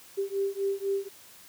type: beating tone pair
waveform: sine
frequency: 392 / 396 Hz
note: G4 / G4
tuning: 0 / +18 cents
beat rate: 4 Hz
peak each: -30 / -30 dBFS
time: 0.17-1.09 s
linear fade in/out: 20 ms
effects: white hiss -52 dBFS RMS until 1.48 s + high-pass 60 Hz 12 dB/octave